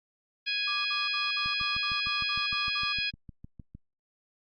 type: harmonic tone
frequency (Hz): 830.6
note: G#5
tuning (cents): 0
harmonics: 2 / 3 / 4 / 5 / 6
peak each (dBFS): -38 / -31 / -34 / -37 / -36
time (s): 0.46-3.11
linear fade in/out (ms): 20
type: tone bursts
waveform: triangle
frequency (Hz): 1180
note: D6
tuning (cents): +8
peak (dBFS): -33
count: 10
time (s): 0.67-2.929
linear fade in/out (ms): 10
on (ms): 180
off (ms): 51
type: click train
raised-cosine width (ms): 5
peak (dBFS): -31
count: 16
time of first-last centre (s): 1.46-3.75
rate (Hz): 6.55
effects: Opus 32 kbps